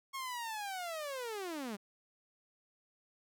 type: linear sweep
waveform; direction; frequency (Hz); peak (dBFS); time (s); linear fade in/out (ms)
sawtooth; down; 1095 to 190.6; -35; 0.13-1.77; 20
effects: none